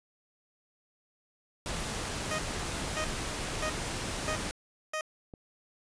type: noise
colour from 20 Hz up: pink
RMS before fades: -35 dBFS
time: 1.66-4.51 s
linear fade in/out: 0 ms
type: tone bursts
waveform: 15% pulse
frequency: 622.3 Hz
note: D#5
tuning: in tune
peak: -25 dBFS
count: 5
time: 2.31-5.01 s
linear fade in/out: 2 ms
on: 76 ms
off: 580 ms
type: click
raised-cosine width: 2 ms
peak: -32 dBFS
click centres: 5.338 s
effects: resampled to 22050 Hz